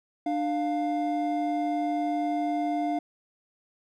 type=tone pair together; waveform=triangle; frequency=298 / 701 Hz; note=D4 / F5; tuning=+25 / +6 cents; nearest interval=octave + minor third; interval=1481 cents; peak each=-26 dBFS; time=0.26-2.99 s; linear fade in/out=5 ms; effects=none